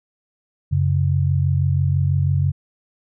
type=tone pair together; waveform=sine; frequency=92.5 / 138.59 Hz; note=F#2 / C#3; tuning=0 / 0 cents; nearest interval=perfect fifth; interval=700 cents; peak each=-18 dBFS; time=0.71-2.52 s; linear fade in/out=20 ms; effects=none